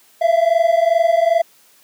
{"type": "tone pair together", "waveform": "triangle", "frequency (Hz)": [659.3, 681.8], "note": ["E5", "F5"], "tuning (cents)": [0, -42], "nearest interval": "minor second", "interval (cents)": 58, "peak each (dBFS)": -13, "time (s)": [0.21, 1.42], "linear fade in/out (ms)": 10, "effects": ["white hiss -52 dBFS RMS until 1.83 s", "high-pass 150 Hz 12 dB/octave"]}